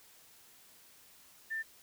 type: tone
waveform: sine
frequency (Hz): 1787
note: A6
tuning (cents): +26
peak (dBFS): -34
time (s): 1.5-1.63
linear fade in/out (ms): 20
effects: white hiss -60 dBFS RMS until 1.82 s